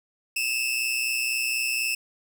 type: tone pair together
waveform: sawtooth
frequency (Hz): 2593 / 2717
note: E7 / F7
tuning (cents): -29 / -48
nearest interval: minor second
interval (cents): 81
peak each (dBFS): -23 / -25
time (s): 0.36-1.95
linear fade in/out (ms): 5
effects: none